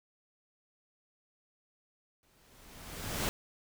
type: noise with exponential growth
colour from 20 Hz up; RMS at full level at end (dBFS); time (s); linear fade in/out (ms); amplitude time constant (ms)
pink; -31; 2.23-3.29; 0; 230
effects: none